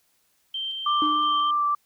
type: tone with tremolo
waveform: sine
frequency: 3136 Hz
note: G7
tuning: in tune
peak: -27 dBFS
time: 0.54-1.51 s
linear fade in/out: 5 ms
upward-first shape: square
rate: 2.9 Hz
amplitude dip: 25%
type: tone with vibrato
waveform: sine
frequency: 1175 Hz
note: D6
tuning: 1 cent sharp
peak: -20 dBFS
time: 0.86-1.75 s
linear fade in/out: 5 ms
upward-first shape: sine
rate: 3.4 Hz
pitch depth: 11 cents each way
type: tone with exponential decay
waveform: triangle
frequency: 304 Hz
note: D#4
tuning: 40 cents flat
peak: -22 dBFS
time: 1.02-1.71 s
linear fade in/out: 1 ms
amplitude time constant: 150 ms
effects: white hiss -67 dBFS RMS until 1.85 s